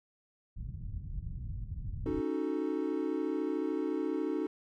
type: low-pass noise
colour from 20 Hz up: white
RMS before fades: -39 dBFS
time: 0.56-2.21 s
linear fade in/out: 20 ms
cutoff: 120 Hz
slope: 24 dB/octave
type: chord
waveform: triangle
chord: D# half-diminished seventh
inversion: third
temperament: equal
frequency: 277.2 / 311.1 / 370 / 440 Hz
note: C#4 / D#4 / F#4 / A4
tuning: 0 / 0 / 0 / 0 cents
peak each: -35 / -32 / -35 / -36 dBFS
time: 2.06-4.47 s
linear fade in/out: 2 ms
effects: none